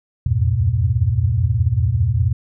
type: tone cluster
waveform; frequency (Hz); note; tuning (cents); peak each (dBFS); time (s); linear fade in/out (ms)
sine; 70.2 / 84.4 / 89.5 / 101.4 / 119.8; C#2 / E2 / F2 / G#2 / A#2; +22 / +41 / +43 / -41 / +48; -26 / -20 / -25 / -20 / -18; 0.26-2.33; 5
effects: none